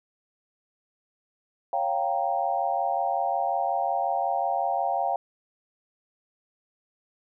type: chord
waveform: sine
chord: G half-diminished seventh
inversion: second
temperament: equal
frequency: 554.4 / 698.5 / 784 / 932.3 Hz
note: Db5 / F5 / G5 / Bb5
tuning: 0 / 0 / 0 / 0 cents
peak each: -32 / -27 / -27 / -33 dBFS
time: 1.73-5.16 s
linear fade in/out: 2 ms
effects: none